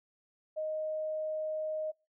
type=tone; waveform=sine; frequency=622.3 Hz; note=D#5; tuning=in tune; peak=-32 dBFS; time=0.56-1.92 s; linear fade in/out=20 ms; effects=noise-tail reverb RT60 0.3 s tail -25 dB re dry